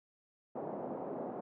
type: band-pass noise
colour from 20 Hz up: white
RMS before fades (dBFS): -41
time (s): 0.55-1.41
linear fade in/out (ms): 10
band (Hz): 170 to 730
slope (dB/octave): 24
effects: none